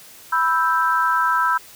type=chord; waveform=sine; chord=E minor; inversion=second; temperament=equal; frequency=987.8 / 1318.5 / 1568 Hz; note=B5 / E6 / G6; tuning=0 / 0 / 0 cents; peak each=-20 / -19 / -22 dBFS; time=0.32-1.58 s; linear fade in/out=10 ms; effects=white hiss -44 dBFS RMS until 1.75 s